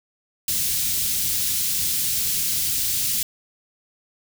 white band-stop noise, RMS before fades -23 dBFS, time 0.48-3.23 s, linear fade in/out 2 ms, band 180 to 3500 Hz, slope 12 dB/octave, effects none

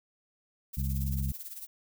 violet noise with tremolo, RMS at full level -40 dBFS, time 0.73-1.67 s, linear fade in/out 10 ms, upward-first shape sine, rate 18 Hz, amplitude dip 70%
harmonic tone, 67.4 Hz, C#2, 48 cents flat, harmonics 1 / 2 / 3, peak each -30 / -33 / -39 dBFS, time 0.77-1.32 s, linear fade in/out 5 ms
effects none

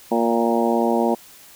harmonic tone with a mistuned harmonic, 116.7 Hz, A#2, 2 cents sharp, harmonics 2 / 3 / 4 / 5 / 6 / 7 / 8, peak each -21 / -23 / -24 / -25 / -26 / -26 / -27 dBFS, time 0.11-1.15 s, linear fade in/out 10 ms, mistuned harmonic 7, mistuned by -24 cents, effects white hiss -46 dBFS RMS until 1.55 s

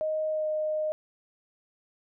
sine tone with pitch glide, 623 to 616.9 Hz, D#5 to D#5, +2 to -15 cents, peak -26 dBFS, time 0.01-0.92 s, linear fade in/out 0 ms, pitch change -17 cents, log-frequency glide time 0.3-0.47 s, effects none

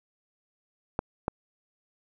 clicks, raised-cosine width 1 ms, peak -12 dBFS, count 2, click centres 0.991 / 1.281 s, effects none

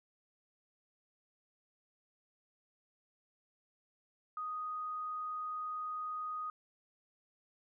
sine tone, 1244.5 Hz, D#6, in tune, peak -37 dBFS, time 4.37-6.5 s, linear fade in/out 2 ms, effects none

